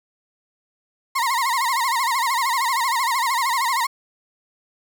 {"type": "tone with vibrato", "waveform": "35% pulse", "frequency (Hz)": 1000, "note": "B5", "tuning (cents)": 21, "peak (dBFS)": -17, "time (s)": [1.15, 3.87], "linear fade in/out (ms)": 10, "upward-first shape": "sine", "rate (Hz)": 13, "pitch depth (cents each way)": 160, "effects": []}